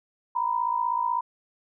sine tone pair together, 943 / 999.1 Hz, A#5 / B5, +20 / +20 cents, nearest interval minor second, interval 100 cents, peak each -26 dBFS, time 0.35-1.21 s, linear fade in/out 10 ms, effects none

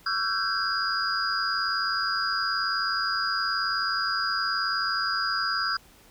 sine tone cluster, 1126 / 1337 / 1529 / 1608 / 4894 Hz, C#6 / E6 / G6 / G6 / D#8, +27 / +24 / -44 / +44 / -29 cents, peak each -36 / -29 / -30 / -35 / -29 dBFS, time 0.06-5.77 s, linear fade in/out 5 ms, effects pink hiss -55 dBFS RMS until 6.1 s

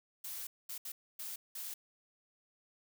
blue noise bursts at uneven times, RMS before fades -43 dBFS, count 5, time 0.24-0.47 / 0.69-0.78 / 0.85-0.92 / 1.19-1.36 / 1.55-1.74 s, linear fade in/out 5 ms, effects none

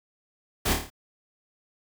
pink noise with echo, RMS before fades -25 dBFS, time 0.65-0.74 s, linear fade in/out 10 ms, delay 27 ms, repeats 6, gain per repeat -4 dB, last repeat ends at 0.902 s, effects none

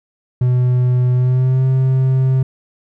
triangle tone with pitch glide, 125 to 131.29 Hz, B2 to C3, +21 to +6 cents, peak -9 dBFS, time 0.41-2.43 s, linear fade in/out 5 ms, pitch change +85 cents, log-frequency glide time 1.14-1.65 s, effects none

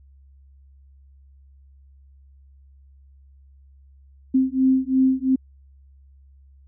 sine beating tone pair, 260.7 / 263.6 Hz, C4 / C4, -6 / +13 cents, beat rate 2.9 Hz, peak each -19 dBFS, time 4.34-5.36 s, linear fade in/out 10 ms, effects added 68 Hz sine -48 dBFS peak until 6.67 s

